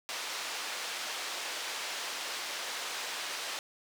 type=band-pass noise; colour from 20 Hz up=white; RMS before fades=-38 dBFS; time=0.09-3.59 s; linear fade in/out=0 ms; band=500 to 4900 Hz; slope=12 dB/octave; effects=none